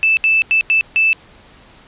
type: tone bursts at uneven times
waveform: sine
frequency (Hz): 2637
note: E7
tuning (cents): 0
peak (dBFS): -10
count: 5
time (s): 0.03-0.17 / 0.24-0.42 / 0.51-0.61 / 0.7-0.81 / 0.96-1.13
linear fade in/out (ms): 0
effects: pink hiss -45 dBFS RMS until 1.87 s + resampled to 8000 Hz